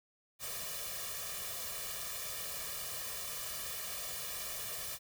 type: noise with comb filter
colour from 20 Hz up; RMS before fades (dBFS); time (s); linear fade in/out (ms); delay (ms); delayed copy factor
white; -41; 0.39-4.99; 50; 1.7; +1
effects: none